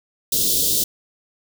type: band-stop noise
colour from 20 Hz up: white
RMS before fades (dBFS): -19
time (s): 0.32-0.84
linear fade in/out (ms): 5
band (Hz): 540 to 3300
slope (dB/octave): 48
effects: none